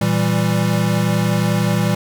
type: chord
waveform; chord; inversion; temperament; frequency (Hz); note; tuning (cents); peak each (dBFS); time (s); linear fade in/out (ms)
square; E diminished; second; equal; 116.54 / 164.81 / 196; Bb2 / E3 / G3; 0 / 0 / 0; -20; 0.01-1.95; 5
effects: none